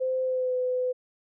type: tone with pitch glide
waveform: sine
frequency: 517 to 504.3 Hz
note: C5 to B4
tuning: -21 to +36 cents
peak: -24 dBFS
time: 0-0.93 s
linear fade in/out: 20 ms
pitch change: -43 cents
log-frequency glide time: 0.23-0.55 s
effects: none